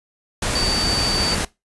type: tone in noise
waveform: sine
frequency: 4594 Hz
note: D8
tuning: 39 cents flat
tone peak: -20 dBFS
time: 0.55-1.35 s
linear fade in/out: 5 ms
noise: pink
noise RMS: -22 dBFS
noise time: 0.42-1.45 s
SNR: -1 dB
effects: noise-tail reverb RT60 0.2 s tail -20 dB re dry + resampled to 24000 Hz